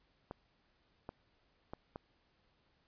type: clicks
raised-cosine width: 1 ms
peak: -29 dBFS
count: 4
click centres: 0.311 / 1.091 / 1.735 / 1.959 s
effects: pink hiss -74 dBFS RMS until 2.87 s + resampled to 11025 Hz